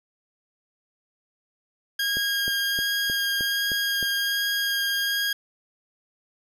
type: tone with vibrato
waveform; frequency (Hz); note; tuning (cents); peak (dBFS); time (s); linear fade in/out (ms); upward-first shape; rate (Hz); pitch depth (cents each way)
20% pulse; 1625; G#6; -38; -18; 1.99-5.33; 5; sine; 1.3; 9
type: click train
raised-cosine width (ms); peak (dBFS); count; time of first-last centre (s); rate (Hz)
2; -22; 7; 2.17-4.028; 3.23
effects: none